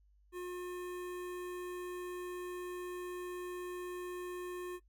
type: tone with notch filter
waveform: square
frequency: 358.4 Hz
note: F4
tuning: 45 cents sharp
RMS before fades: -42 dBFS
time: 0.32-4.8 s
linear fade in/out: 50 ms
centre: 4900 Hz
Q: 1.1
effects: noise-tail reverb RT60 0.1 s tail -19 dB re dry + added 50 Hz sine -64 dBFS peak until 4.88 s